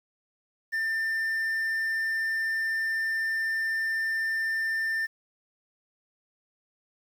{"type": "tone with quantisation", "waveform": "triangle", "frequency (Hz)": 1792, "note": "A6", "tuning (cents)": 31, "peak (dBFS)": -24, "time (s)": [0.72, 5.07], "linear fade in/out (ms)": 20, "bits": 9, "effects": []}